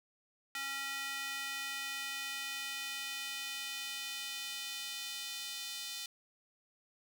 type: tone with high-pass filter sweep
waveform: square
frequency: 274.8 Hz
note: C#4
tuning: 15 cents flat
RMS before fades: -41 dBFS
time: 0.55-6.06 s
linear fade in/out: 2 ms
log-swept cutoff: 1800 to 3600 Hz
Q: 1.5
effects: none